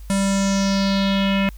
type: tone with low-pass filter sweep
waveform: square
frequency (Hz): 196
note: G3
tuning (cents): 0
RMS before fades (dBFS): -19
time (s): 0.1-1.49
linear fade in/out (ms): 0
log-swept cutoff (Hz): 9500 to 2500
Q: 3.6
effects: added 50 Hz sine -34 dBFS peak until 1.57 s + white hiss -53 dBFS RMS until 1.57 s